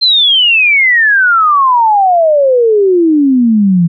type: exponential sweep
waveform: sine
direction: down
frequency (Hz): 4186 to 164.81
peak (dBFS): -5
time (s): 0.01-3.88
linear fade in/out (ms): 20
effects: none